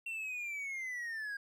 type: linear sweep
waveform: triangle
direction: down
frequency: 2727 to 1611 Hz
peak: -36 dBFS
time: 0.06-1.37 s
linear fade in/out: 5 ms
effects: none